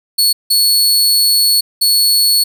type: tone bursts at uneven times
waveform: sawtooth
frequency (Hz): 4400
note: C#8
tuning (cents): -14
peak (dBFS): -6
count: 3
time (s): 0.18-0.33 / 0.5-1.61 / 1.81-2.44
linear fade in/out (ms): 10
effects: none